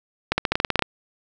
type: clicks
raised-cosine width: 0.3 ms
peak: -3 dBFS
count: 11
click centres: 0.32 / 0.38 / 0.452 / 0.52 / 0.555 / 0.601 / 0.648 / 0.703 / 0.757 / 0.793 / 0.823 s
effects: none